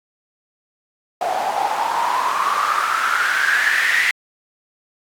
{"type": "noise with band-pass filter sweep", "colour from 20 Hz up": "white", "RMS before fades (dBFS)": -19, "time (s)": [1.21, 4.11], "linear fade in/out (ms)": 2, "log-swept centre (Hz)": [710, 2000], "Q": 8.5, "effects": ["AAC 64 kbps"]}